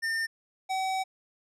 square tone pair in turn, 1809 / 760.6 Hz, A6 / F#5, +48 / +48 cents, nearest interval octave + minor third, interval 1500 cents, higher first, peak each -28 dBFS, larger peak neither, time 0.02-0.27 / 0.69-1.04 s, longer second, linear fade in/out 20 ms, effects low-pass 9000 Hz 12 dB/octave

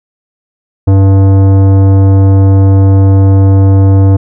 sine tone with tanh clipping, 97.1 Hz, G2, 16 cents flat, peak -4 dBFS, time 0.87-4.17 s, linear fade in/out 10 ms, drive 15 dB, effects none

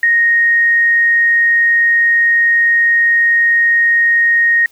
sine tone, 1864.7 Hz, A#6, in tune, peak -8 dBFS, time 0.03-4.66 s, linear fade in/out 2 ms, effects white hiss -51 dBFS RMS until 4.71 s

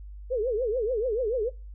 sine tone with vibrato, 466.2 Hz, A#4, in tune, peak -24 dBFS, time 0.3-1.5 s, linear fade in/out 20 ms, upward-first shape triangle, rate 6.9 Hz, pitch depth 250 cents each way, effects noise-tail reverb RT60 0.3 s tail -22 dB re dry + added 50 Hz sine -39 dBFS peak until 1.74 s

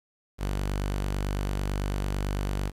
sawtooth tone, 49 Hz, G1, in tune, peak -23 dBFS, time 0.38-2.72 s, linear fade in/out 50 ms, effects resampled to 32000 Hz + 9-bit

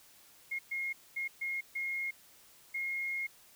sine tone bursts at uneven times, 2148 Hz, C7, 45 cents sharp, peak -33 dBFS, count 6, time 0.51-0.59 / 0.71-0.93 / 1.16-1.28 / 1.41-1.61 / 1.75-2.11 / 2.74-3.27 s, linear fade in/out 10 ms, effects white hiss -60 dBFS RMS until 3.55 s

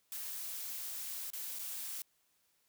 blue noise with dropouts, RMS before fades -42 dBFS, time 0.12-2.02 s, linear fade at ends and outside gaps 1 ms, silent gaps 1.303-1.333 / 1.588-1.592 s, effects white hiss -75 dBFS RMS until 2.68 s

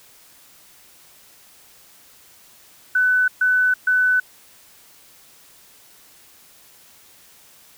sine tone bursts, 1500 Hz, F#6, 23 cents sharp, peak -14 dBFS, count 3, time 2.95-4.2 s, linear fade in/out 5 ms, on 330 ms, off 130 ms, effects white hiss -50 dBFS RMS until 7.77 s

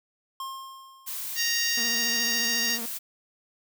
square tone with exponential decay, 1068 Hz, C6, 35 cents sharp, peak -32 dBFS, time 0.4-1.65 s, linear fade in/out 2 ms, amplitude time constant 270 ms
blue noise, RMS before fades -34 dBFS, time 1.06-2.99 s, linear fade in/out 20 ms
harmonic tone, 932.3 Hz, A#5, in tune, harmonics 2 / 3 / 4 / 5 / 6 / 7, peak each -30 / -32 / -36 / -30 / -30 / -34 dBFS, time 1.35-2.79 s, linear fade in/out 50 ms
sawtooth tone with vibrato, 233.1 Hz, A#3, in tune, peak -32 dBFS, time 1.77-2.86 s, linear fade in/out 5 ms, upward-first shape sine, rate 14 Hz, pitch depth 58 cents each way
effects none

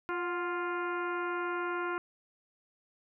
harmonic tone with a mistuned harmonic, 350 Hz, F4, 4 cents sharp, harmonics 1 / 2 / 3 / 4 / 5 / 6 / 7 / 8, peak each -35 / -43 / -37 / -37 / -48 / -48 / -49 / -55 dBFS, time 0.09-1.98 s, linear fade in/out 0 ms, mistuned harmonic 2, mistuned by +56 cents, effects none

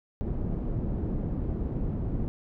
pink low-pass noise, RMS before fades -30 dBFS, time 0.21-2.28 s, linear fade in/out 0 ms, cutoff 300 Hz, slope 12 dB/octave, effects none

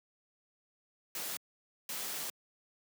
white noise bursts at uneven times, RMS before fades -39 dBFS, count 2, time 1.15-1.37 / 1.89-2.3 s, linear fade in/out 2 ms, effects high-pass 150 Hz 12 dB/octave

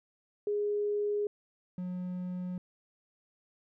sine / triangle tone pair in turn, 413.7 / 180.91 Hz, G#4 / F#3, -7 / -39 cents, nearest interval octave + major second, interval 1432 cents, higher first, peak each -28 / -32 dBFS, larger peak first, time 0.47-1.27 / 1.78-2.58 s, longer neither, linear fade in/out 2 ms, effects none

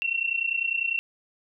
sine tone pair together, 2704 / 2734 Hz, E7 / F7, +43 / -37 cents, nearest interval unison, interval 20 cents, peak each -27 dBFS, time 0.02-0.99 s, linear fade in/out 0 ms, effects none

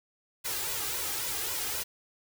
white noise with flanger, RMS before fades -33 dBFS, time 0.44-1.84 s, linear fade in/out 20 ms, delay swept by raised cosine 2 to 2.51 ms, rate 3.7 Hz, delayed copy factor +0.65, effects none

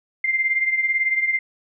sine beating tone pair, 2093 / 2111 Hz, C7 / C7, 0 / +15 cents, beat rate 18 Hz, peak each -19 / -25 dBFS, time 0.24-1.39 s, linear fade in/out 5 ms, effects none

